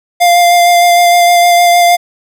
square tone with vibrato, 698.5 Hz, F5, in tune, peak -5 dBFS, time 0.2-1.97 s, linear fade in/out 20 ms, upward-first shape sine, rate 6.5 Hz, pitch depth 14 cents each way, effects none

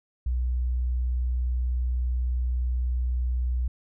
sine tone, 61.74 Hz, B1, in tune, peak -23 dBFS, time 0.26-3.68 s, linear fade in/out 5 ms, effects none

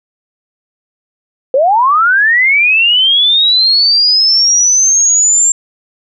sine linear sweep, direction up, 500 to 7420 Hz, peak -6 dBFS, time 1.54-5.52 s, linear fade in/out 2 ms, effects none

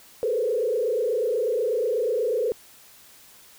sine tone with frequency modulation, 466.2 Hz, A#4, in tune, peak -21 dBFS, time 0.23-2.52 s, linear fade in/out 0 ms, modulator 28.2 Hz, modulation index 1.8, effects white hiss -51 dBFS RMS until 3.58 s

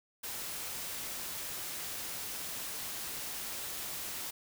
white noise, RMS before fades -40 dBFS, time 0.23-4.31 s, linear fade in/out 10 ms, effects none

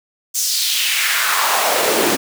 pink noise with high-pass filter sweep, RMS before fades -17 dBFS, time 0.34-2.17 s, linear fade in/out 20 ms, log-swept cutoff 6600 to 280 Hz, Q 2.2, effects none

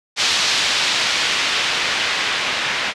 blue noise with low-pass filter sweep, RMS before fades -19 dBFS, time 0.16-2.94 s, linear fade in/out 50 ms, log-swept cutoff 4200 to 2300 Hz, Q 0.96, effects low-pass 7000 Hz 12 dB/octave

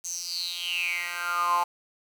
10% pulse tone with high-pass filter sweep, 174.61 Hz, F3, in tune, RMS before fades -29 dBFS, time 0.04-1.64 s, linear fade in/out 10 ms, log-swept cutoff 6700 to 910 Hz, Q 9.6, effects 8-bit

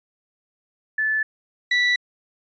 sine / 35% pulse tone pair in turn, 1742 / 1962.7 Hz, A6 / B6, -18 / -11 cents, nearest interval major second, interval 207 cents, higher second, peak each -19 / -15 dBFS, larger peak second, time 0.98-1.23 / 1.71-1.96 s, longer neither, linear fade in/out 5 ms, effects resampled to 16000 Hz

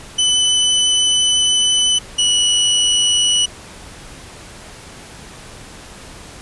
sawtooth tone pair in turn, 3002 / 2942 Hz, F#7 / F#7, +24 / -11 cents, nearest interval unison, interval 35 cents, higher first, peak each -9 dBFS, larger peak neither, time 0.18-1.99 / 2.18-3.46 s, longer first, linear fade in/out 10 ms, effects pink hiss -37 dBFS RMS until 6.41 s + resampled to 24000 Hz

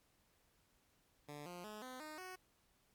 10% pulse tone with pitch steps, 146.83 / 176.64 / 212.5 / 255.6 / 307.5 / 370 Hz, D3 / F3 / G#3 / C4 / D#4 / F#4, 0 / +20 / +40 / -40 / -20 / 0 cents, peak -40 dBFS, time 1.28-2.36 s, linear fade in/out 10 ms, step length 180 ms, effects pink hiss -75 dBFS RMS until 2.94 s + MP3 96 kbps

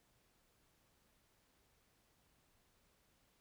silence, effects pink hiss -75 dBFS RMS until 3.4 s

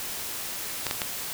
clicks, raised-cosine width 0.2 ms, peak -9 dBFS, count 3, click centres 0.867 / 0.911 / 1.018 s, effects white hiss -34 dBFS RMS until 1.33 s

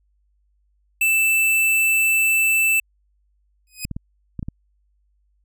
square tone, 2648 Hz, E7, 7 cents sharp, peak -16 dBFS, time 1.01-2.8 s, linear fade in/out 5 ms
10% pulse tone with exponential growth, 2508 Hz, D#7, 13 cents sharp, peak -16 dBFS, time 3.67-3.85 s, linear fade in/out 1 ms, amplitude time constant 37 ms
clicks, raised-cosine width 5 ms, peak -16 dBFS, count 6, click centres 3.851 / 3.913 / 3.965 / 4.393 / 4.428 / 4.485 s
effects added 50 Hz sine -61 dBFS peak until 5.44 s

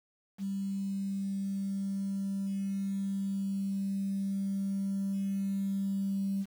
sine tone with level ramp, 196 Hz, G3, in tune, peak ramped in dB -31 to -28 dBFS, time 0.38-6.46 s, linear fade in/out 50 ms, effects tanh soft clip ceiling -24 dBFS + 9-bit

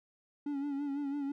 triangle tone with vibrato, 283 Hz, C#4, 36 cents sharp, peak -31 dBFS, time 0.46-1.32 s, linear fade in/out 5 ms, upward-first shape sine, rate 6 Hz, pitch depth 54 cents each way, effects none

